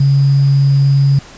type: tone with sample-and-hold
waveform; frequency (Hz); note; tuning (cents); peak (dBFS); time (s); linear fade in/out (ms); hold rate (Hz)
sine; 138.59; C#3; 0; -7; 0-1.19; 5; 4900
effects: pink hiss -37 dBFS RMS until 1.37 s + resampled to 16000 Hz